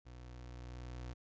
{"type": "tone with level ramp", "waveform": "30% pulse", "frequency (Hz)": 61.3, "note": "B1", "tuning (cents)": -12, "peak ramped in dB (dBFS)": [-48, -40], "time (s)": [0.05, 1.14], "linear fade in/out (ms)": 20, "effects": ["resampled to 16000 Hz"]}